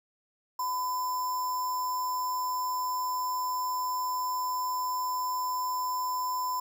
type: tone with sample-and-hold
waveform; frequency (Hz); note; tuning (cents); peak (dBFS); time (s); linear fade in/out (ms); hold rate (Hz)
sine; 1003; B5; +26; -28; 0.59-6.6; 5; 6300
effects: none